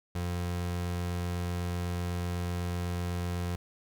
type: tone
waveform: 30% pulse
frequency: 88 Hz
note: F2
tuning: 14 cents sharp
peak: -28 dBFS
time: 0.15-3.56 s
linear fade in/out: 5 ms
effects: none